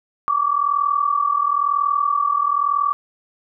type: tone pair together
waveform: sine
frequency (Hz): 1133.7 / 1174.7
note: C#6 / D6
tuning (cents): +39 / 0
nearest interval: minor second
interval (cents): 61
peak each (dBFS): -19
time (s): 0.28-2.93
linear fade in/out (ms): 0
effects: none